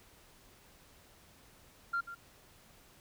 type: tone with echo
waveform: sine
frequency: 1387 Hz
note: F6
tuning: 12 cents flat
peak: -29 dBFS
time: 1.93-2.01 s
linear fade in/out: 10 ms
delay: 140 ms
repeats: 1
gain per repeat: -13 dB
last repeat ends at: 2.15 s
effects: tanh soft clip ceiling -27 dBFS + pink hiss -61 dBFS RMS until 3 s